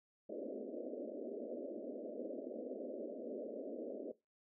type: band-pass noise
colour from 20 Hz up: white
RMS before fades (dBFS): -45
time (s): 0.29-4.12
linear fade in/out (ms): 5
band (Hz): 220 to 620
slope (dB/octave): 96
effects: noise-tail reverb RT60 0.2 s tail -18 dB re dry